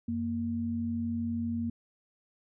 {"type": "tone pair together", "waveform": "sine", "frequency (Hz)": [92.5, 233.1], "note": ["F#2", "A#3"], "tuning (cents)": [0, 0], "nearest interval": "octave + major third", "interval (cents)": 1600, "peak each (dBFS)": [-37, -30], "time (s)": [0.08, 1.7], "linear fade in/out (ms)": 5, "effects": []}